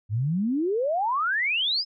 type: exponential sweep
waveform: sine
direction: up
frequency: 98 to 5240 Hz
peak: -22 dBFS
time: 0.09-1.85 s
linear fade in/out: 50 ms
effects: none